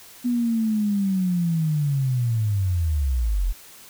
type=linear sweep; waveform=sine; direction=down; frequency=246.9 to 38.89 Hz; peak=-19 dBFS; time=0.24-3.53 s; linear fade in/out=20 ms; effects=white hiss -46 dBFS RMS until 3.89 s